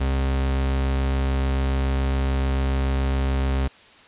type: tone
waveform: 40% pulse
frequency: 67 Hz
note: C2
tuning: 42 cents sharp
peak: -19 dBFS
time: 0-3.68 s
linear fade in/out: 10 ms
effects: white hiss -49 dBFS RMS until 4.07 s + resampled to 8000 Hz